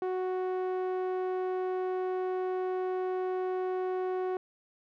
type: tone with low-pass filter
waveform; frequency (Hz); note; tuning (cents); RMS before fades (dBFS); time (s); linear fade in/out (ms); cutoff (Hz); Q
sawtooth; 370; F#4; 0; -32; 0.02-4.37; 2; 950; 0.62
effects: none